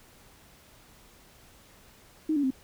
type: tone with pitch steps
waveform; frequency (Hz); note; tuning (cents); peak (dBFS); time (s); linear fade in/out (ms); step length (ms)
sine; 312 / 286.1 / 262.4; D#4 / D4 / C4; +5 / -45 / +5; -23; 2.29-2.506; 5; 72
effects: pink hiss -56 dBFS RMS until 2.63 s